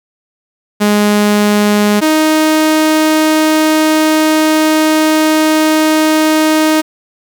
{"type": "tone pair in turn", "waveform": "sawtooth", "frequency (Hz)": [207.7, 311.9], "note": ["G#3", "D#4"], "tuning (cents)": [0, 4], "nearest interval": "perfect fifth", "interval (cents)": 704, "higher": "second", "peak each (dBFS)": -4, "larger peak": "neither", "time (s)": [[0.8, 2.01], [2.01, 6.82]], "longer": "second", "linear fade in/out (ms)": 20, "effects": ["7-bit"]}